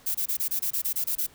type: noise bursts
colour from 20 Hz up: violet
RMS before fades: -27 dBFS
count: 11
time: 0.06-1.267 s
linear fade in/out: 10 ms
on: 87 ms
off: 25 ms
effects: pink hiss -55 dBFS RMS until 1.34 s